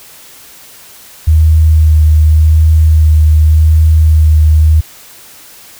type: tone with vibrato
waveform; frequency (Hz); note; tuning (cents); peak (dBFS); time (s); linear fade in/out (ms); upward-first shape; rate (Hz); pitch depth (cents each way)
sine; 78.1; D#2; +7; -3; 1.27-4.81; 10; sine; 0.87; 19
effects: white hiss -36 dBFS RMS until 5.79 s